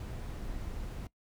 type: noise with amplitude modulation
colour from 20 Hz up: brown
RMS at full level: -38 dBFS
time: 0-1.07 s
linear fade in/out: 2 ms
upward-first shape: sine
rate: 272 Hz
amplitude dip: 30%
effects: noise-tail reverb RT60 0.1 s tail -20 dB re dry